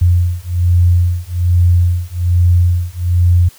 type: beating tone pair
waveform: sine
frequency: 87.31 / 88.51 Hz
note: F2 / F2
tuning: 0 / +24 cents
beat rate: 1.2 Hz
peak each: -12 dBFS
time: 0.01-3.49 s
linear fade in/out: 10 ms
effects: white hiss -43 dBFS RMS until 3.58 s